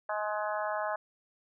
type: harmonic tone with a mistuned harmonic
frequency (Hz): 210.6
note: G#3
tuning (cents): +24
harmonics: 3 / 4 / 5 / 6 / 7 / 8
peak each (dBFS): -34 / -36 / -38 / -40 / -41 / -42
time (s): 0.09-0.96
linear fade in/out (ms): 5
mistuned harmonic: 7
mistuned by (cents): +21
effects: none